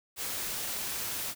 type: noise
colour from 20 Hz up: white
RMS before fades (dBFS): -35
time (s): 0.16-1.35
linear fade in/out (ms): 50
effects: none